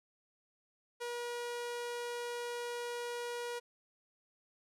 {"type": "tone", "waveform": "sawtooth", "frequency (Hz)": 480, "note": "B4", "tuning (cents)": -49, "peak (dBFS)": -34, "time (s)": [1, 3.6], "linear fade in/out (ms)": 20, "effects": ["low-pass 11000 Hz 12 dB/octave"]}